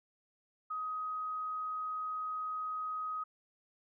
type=tone; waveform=sine; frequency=1258 Hz; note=D#6; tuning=19 cents sharp; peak=-35 dBFS; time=0.7-3.24 s; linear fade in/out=10 ms; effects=none